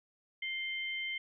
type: tone pair together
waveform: sine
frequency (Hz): 2104 / 3105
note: C7 / G7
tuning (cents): +9 / -17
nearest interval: perfect fifth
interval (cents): 674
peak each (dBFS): -36 / -40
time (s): 0.42-1.18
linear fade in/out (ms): 5
effects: none